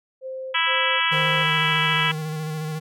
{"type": "tone bursts", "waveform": "sine", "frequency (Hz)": 523.3, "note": "C5", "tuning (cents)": 0, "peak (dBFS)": -29, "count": 3, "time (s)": [0.21, 1.46], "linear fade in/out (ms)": 50, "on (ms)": 350, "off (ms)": 100}
{"type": "harmonic tone", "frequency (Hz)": 329.6, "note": "E4", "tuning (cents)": 0, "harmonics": [3, 4, 5, 6, 7, 8, 9, 10], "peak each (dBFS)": [-27, -27, -27, -27, -27, -27, -27, -27], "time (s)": [0.54, 2.12], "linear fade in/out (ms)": 10}
{"type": "tone with vibrato", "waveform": "square", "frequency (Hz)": 155.56, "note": "D#3", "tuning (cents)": 0, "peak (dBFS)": -27, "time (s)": [1.11, 2.8], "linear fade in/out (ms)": 20, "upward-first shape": "square", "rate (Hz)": 14, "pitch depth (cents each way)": 24}
{"effects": []}